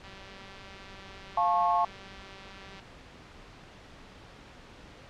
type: click train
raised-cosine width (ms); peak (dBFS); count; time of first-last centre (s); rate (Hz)
0.2; -31; 536; 0.04-2.798; 194
type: chord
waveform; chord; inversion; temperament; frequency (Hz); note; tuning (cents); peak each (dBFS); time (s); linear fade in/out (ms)
sine; F augmented; none; just; 698.5 / 873.1 / 1091.3; F5 / A5 / C#6; 0 / -14 / -27; -27; 1.37-1.85; 5
effects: pink hiss -50 dBFS RMS until 5.09 s + low-pass 4000 Hz 12 dB/octave